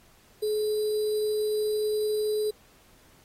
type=tone with sample-and-hold; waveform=sine; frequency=425 Hz; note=G#4; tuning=40 cents sharp; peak=-24 dBFS; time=0.42-2.51 s; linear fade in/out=10 ms; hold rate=4410 Hz; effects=pink hiss -59 dBFS RMS until 3.24 s + AAC 48 kbps